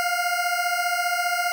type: beating tone pair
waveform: 20% pulse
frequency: 698.5 / 713.5 Hz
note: F5 / F5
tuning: 0 / +37 cents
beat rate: 15 Hz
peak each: -20 dBFS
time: 0-1.52 s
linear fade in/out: 0 ms
effects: none